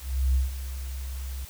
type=tone with ADSR envelope; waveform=sine; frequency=65.41 Hz; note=C2; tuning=in tune; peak=-17 dBFS; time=0-1.45 s; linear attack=350 ms; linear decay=150 ms; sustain=-14 dB; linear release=4 ms; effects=tanh soft clip ceiling -16 dBFS + white hiss -46 dBFS RMS until 1.49 s